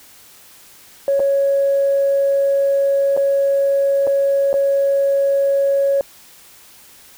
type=tone with dropouts; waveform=sine; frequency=554.4 Hz; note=C#5; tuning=in tune; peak=-12 dBFS; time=1.08-6.01 s; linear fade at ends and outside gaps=1 ms; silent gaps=1.195-1.201 / 3.166-3.174 / 4.069-4.074 / 4.53-4.54 s; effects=tanh soft clip ceiling -8 dBFS + white hiss -45 dBFS RMS until 7.17 s